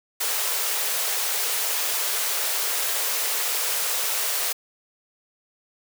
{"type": "high-pass noise", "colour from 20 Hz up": "white", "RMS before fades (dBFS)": -25, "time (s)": [0.2, 4.53], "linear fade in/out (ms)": 10, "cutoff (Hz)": 390, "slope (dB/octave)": 96, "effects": []}